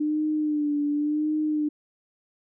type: tone with vibrato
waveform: sine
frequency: 299.1 Hz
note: D4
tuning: 32 cents sharp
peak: -22 dBFS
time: 0-1.69 s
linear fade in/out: 10 ms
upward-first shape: sine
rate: 0.91 Hz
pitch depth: 46 cents each way
effects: none